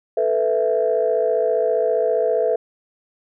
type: chord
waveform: sine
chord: A suspended second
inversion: none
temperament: just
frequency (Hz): 440 / 495 / 660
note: A4 / B4 / E5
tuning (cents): 0 / +4 / +2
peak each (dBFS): -20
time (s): 0.17-2.56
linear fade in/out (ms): 5
effects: tanh soft clip ceiling -8 dBFS